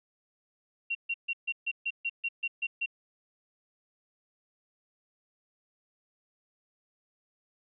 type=tone bursts; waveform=sine; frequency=2748 Hz; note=F7; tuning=29 cents flat; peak=-28 dBFS; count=11; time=0.9-2.861 s; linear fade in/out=10 ms; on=51 ms; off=140 ms; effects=none